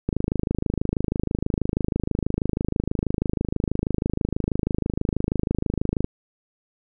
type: click train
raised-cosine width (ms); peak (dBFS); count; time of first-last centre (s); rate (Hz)
3; -9; 157; 0.09-6.044; 26.2
effects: none